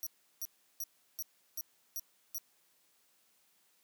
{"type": "tone bursts", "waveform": "10% pulse", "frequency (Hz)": 5770, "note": "F#8", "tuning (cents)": -44, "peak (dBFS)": -31, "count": 7, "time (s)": [0.03, 2.382], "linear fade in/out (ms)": 0, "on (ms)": 36, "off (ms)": 350, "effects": ["white hiss -71 dBFS RMS until 3.83 s", "high-pass 150 Hz 12 dB/octave"]}